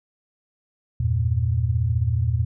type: chord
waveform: sine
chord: E diminished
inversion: none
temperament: equal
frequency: 82.41 / 98 / 116.54 Hz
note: E2 / G2 / Bb2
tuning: 0 / 0 / 0 cents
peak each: -23 / -27 / -21 dBFS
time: 1-2.45 s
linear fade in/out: 5 ms
effects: none